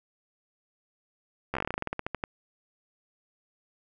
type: slowing click train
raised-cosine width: 0.5 ms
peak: -15 dBFS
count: 18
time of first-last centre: 1.54-2.239 s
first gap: 13 ms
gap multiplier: 1.13
effects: none